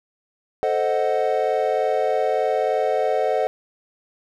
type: chord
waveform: triangle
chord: A diminished seventh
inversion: none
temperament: equal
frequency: 440 / 523.3 / 622.3 / 740 Hz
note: A4 / C5 / Eb5 / Gb5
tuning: 0 / 0 / 0 / 0 cents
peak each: -22 dBFS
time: 0.63-3.47 s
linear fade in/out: 0 ms
effects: none